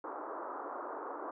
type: band-pass noise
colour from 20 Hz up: white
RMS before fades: -42 dBFS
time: 0.04-1.31 s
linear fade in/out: 2 ms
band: 290 to 1300 Hz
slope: 48 dB/octave
effects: none